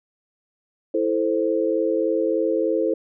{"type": "chord", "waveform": "sine", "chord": "A minor", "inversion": "second", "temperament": "equal", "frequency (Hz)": [329.6, 440, 523.3], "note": ["E4", "A4", "C5"], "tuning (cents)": [0, 0, 0], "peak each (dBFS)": -23, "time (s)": [0.94, 2.94], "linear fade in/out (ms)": 5, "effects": []}